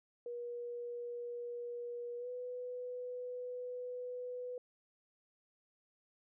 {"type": "tone with pitch glide", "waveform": "sine", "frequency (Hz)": [480, 496.1], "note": ["B4", "B4"], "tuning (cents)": [-49, 8], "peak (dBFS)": -40, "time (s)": [0.26, 4.58], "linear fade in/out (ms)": 2, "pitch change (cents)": 57, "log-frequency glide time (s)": [2.18, 2.28], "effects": []}